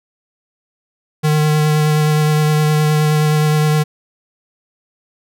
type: tone with vibrato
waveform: square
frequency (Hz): 152.4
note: D#3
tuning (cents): -36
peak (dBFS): -12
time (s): 1.23-3.84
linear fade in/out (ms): 20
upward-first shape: triangle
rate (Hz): 9.6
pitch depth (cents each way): 17
effects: none